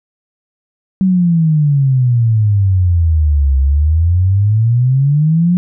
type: exponential two-way sweep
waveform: sine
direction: down then up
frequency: 192.4 to 66.3 to 181.3 Hz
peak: -8 dBFS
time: 1.01-5.57 s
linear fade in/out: 0 ms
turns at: 3.58 s
effects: none